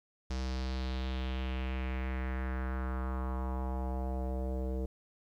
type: tone with low-pass filter sweep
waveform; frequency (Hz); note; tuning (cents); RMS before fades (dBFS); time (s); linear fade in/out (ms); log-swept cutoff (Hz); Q
square; 64.5; C2; -24; -35; 0.3-4.86; 5; 5600 to 480; 2.7
effects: 11-bit